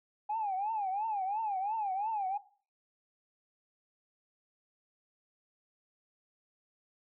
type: tone with vibrato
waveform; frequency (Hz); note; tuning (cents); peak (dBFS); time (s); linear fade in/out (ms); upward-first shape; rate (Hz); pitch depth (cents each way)
sine; 820; G#5; -22; -30; 0.29-2.38; 10; triangle; 2.9; 190
effects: noise-tail reverb RT60 0.4 s tail -17 dB re dry + tanh soft clip ceiling -26 dBFS